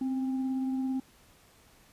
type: tone with frequency modulation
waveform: sine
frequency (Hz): 261.6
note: C4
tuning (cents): 0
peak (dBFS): -28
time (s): 0.01-1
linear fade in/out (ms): 5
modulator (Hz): 541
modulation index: 0.22
effects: pink hiss -60 dBFS RMS until 1.92 s + resampled to 32000 Hz